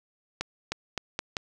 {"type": "accelerating click train", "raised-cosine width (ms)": 0.2, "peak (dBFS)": -12, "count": 5, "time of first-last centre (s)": [0.41, 1.368], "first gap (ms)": 310, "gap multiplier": 0.83, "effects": []}